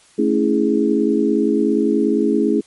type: chord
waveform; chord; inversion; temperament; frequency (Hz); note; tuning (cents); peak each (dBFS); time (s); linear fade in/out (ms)
sine; A major seventh; none; equal with one note detuned; 220 / 277.2 / 327.5 / 415.3; A3 / C#4 / E4 / G#4; 0 / 0 / -11 / 0; -19; 0.18-2.61; 10
effects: white hiss -51 dBFS RMS until 2.66 s + MP3 48 kbps